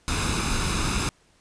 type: noise with comb filter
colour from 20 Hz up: pink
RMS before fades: -25 dBFS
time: 0.08-1.09 s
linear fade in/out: 0 ms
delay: 0.79 ms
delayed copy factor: +0.6
effects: pink hiss -61 dBFS RMS until 1.4 s + resampled to 22050 Hz